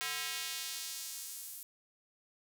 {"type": "tone with high-pass filter sweep", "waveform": "square", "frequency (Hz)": 146.83, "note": "D3", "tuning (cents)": 0, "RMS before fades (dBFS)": -41, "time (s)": [0.01, 1.63], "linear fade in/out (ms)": 0, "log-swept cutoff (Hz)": [1800, 11000], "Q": 0.86, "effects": []}